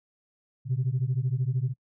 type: beating tone pair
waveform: sine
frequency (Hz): 122.3 / 135.3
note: B2 / C#3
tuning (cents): -16 / -42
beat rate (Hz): 13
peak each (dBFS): -26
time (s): 0.65-1.74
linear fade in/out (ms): 50
effects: noise-tail reverb RT60 0.1 s tail -25 dB re dry + tanh soft clip ceiling -19 dBFS